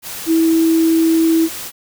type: tone in noise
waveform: sine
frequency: 326 Hz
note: E4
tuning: 19 cents flat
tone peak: -10 dBFS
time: 0.26-1.49 s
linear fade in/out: 50 ms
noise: white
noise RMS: -28 dBFS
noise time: 0.02-1.72 s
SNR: +15 dB
effects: none